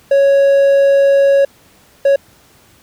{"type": "tone bursts at uneven times", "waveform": "triangle", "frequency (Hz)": 554.4, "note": "C#5", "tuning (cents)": 0, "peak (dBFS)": -5, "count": 2, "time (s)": [[0.11, 1.45], [2.05, 2.16]], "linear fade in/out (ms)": 5, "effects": ["pink hiss -48 dBFS RMS until 2.82 s", "high-pass 60 Hz 12 dB/octave"]}